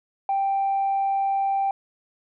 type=tone; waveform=sine; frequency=785 Hz; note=G5; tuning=2 cents sharp; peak=-19 dBFS; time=0.29-1.71 s; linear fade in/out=2 ms; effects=tanh soft clip ceiling -17 dBFS